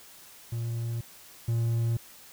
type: tone pair in turn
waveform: triangle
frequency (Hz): 116.54 / 115.89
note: A#2 / A#2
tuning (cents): 0 / -10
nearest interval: unison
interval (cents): 10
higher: first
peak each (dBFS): -27 / -22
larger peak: second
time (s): 0.52-1.01 / 1.48-1.97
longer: neither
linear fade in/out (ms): 5
effects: white hiss -51 dBFS RMS until 2.32 s